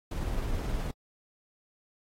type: noise with tremolo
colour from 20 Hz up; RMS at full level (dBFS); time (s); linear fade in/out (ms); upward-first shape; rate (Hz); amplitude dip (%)
brown; -30; 0.11-0.91; 5; triangle; 19; 30
effects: AAC 48 kbps